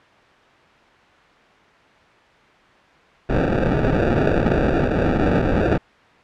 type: noise with sample-and-hold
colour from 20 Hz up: blue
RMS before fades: -18 dBFS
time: 3.29-5.78 s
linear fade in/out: 5 ms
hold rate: 1050 Hz
effects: white hiss -50 dBFS RMS until 6.23 s + low-pass 2000 Hz 12 dB/octave